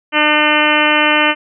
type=harmonic tone; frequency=301.3 Hz; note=D4; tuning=44 cents sharp; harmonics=1 / 2 / 3 / 4 / 5 / 6 / 7 / 8 / 9 / 10; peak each=-19 / -19 / -19 / -19 / -19 / -19 / -19 / -19 / -19 / -19 dBFS; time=0.12-1.35 s; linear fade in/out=50 ms; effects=none